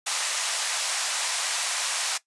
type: band-pass noise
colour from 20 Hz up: white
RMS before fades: -28 dBFS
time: 0.06-2.18 s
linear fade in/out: 10 ms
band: 660 to 9200 Hz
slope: 24 dB/octave
effects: noise-tail reverb RT60 0.1 s tail -17 dB re dry + resampled to 24000 Hz